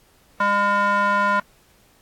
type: tone with band-pass filter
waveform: square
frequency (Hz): 202.7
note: G#3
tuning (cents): -42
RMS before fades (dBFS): -19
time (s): 0.4-1.4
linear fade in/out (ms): 5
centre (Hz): 1200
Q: 5.6
effects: pink hiss -57 dBFS RMS until 2.01 s + AAC 64 kbps